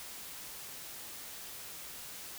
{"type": "silence", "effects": ["white hiss -46 dBFS RMS until 2.38 s"]}